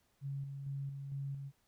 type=tone with tremolo; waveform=sine; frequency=138.59 Hz; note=C#3; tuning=in tune; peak=-37 dBFS; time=0.21-1.52 s; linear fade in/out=50 ms; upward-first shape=square; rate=2.2 Hz; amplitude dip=40%; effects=pink hiss -75 dBFS RMS until 1.67 s